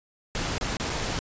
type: noise with dropouts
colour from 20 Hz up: pink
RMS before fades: -29 dBFS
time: 0.35-1.19 s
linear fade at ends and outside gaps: 0 ms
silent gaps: 0.581-0.611 / 0.769-0.799 / 0.896-0.901 s
effects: resampled to 16000 Hz